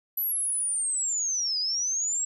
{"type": "linear two-way sweep", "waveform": "sine", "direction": "down then up", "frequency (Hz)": [12000, 4852, 7700], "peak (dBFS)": -25, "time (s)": [0.17, 2.25], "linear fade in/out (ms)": 5, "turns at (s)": 1.59, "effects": ["11-bit"]}